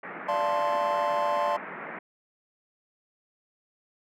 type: band-pass noise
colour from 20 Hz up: white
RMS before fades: -39 dBFS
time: 0.03-1.99 s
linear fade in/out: 5 ms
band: 160 to 2100 Hz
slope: 48 dB/octave
type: chord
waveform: triangle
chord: D minor seventh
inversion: none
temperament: equal with one note detuned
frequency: 587.3 / 688.8 / 880 / 1046.5 Hz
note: D5 / F5 / A5 / C6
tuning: 0 / -24 / 0 / 0 cents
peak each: -27 / -29 / -28 / -27 dBFS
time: 0.28-1.57 s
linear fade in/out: 10 ms
effects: none